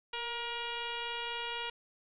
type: tone with frequency modulation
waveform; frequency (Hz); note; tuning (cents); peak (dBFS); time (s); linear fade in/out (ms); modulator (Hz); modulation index
sine; 1900; A#6; +33; -35; 0.13-1.7; 5; 478; 3
effects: none